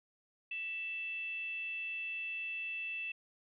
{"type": "tone with frequency modulation", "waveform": "sine", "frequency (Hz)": 2656, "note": "E7", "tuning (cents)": 12, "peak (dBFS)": -37, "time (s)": [0.51, 3.12], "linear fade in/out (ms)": 5, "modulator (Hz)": 686, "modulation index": 0.22, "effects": []}